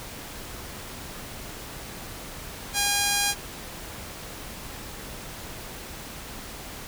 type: tone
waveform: 5% pulse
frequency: 812 Hz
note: G#5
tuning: 39 cents flat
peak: -10 dBFS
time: 2.73-3.35 s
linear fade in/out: 50 ms
effects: pink hiss -39 dBFS RMS until 6.87 s